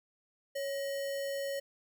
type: tone with sample-and-hold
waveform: sine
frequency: 555 Hz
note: C#5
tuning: 2 cents sharp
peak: -33 dBFS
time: 0.55-1.6 s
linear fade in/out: 10 ms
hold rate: 2450 Hz
effects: none